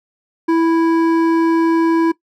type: tone with hard clipping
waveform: triangle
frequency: 329.6 Hz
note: E4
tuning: in tune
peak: -13 dBFS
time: 0.48-2.12 s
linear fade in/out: 10 ms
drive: 14 dB
effects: noise-tail reverb RT60 0.1 s tail -19 dB re dry